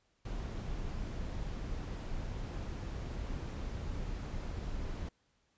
brown noise, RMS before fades -39 dBFS, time 0.25-5.09 s, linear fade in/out 5 ms, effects pink hiss -75 dBFS RMS until 5.57 s + resampled to 16000 Hz

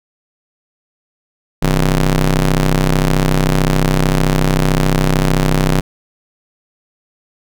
sawtooth ring-modulated tone, 95.4 Hz, G2, 47 cents flat, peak -4 dBFS, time 1.62-5.81 s, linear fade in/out 10 ms, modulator 64.5 Hz, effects none

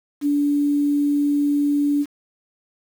sine tone with quantisation, 288.9 Hz, D4, 28 cents flat, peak -16 dBFS, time 0.21-2.06 s, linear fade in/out 50 ms, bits 7, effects none

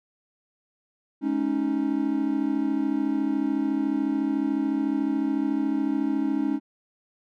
triangle chord, Ab suspended fourth, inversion none, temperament equal with one note detuned, 211.4 / 277.2 / 311.1 Hz, Ab3 / Db4 / Eb4, +31 / 0 / 0 cents, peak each -29 / -23 / -25 dBFS, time 1.21-6.6 s, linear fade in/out 50 ms, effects none

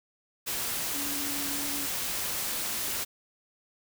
sine tone in noise, 284.5 Hz, C#4, 45 cents sharp, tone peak -38 dBFS, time 0.94-1.87 s, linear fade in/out 20 ms, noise white, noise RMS -32 dBFS, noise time 0.46-3.05 s, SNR -9 dB, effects none

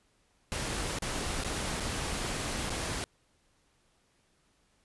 pink noise with dropouts, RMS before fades -34 dBFS, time 0.52-3.04 s, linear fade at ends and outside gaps 0 ms, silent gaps 0.987-1.022 / 1.437-1.446 / 1.8-1.805 / 2.696-2.703 s, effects pink hiss -70 dBFS RMS until 4.84 s + resampled to 24000 Hz

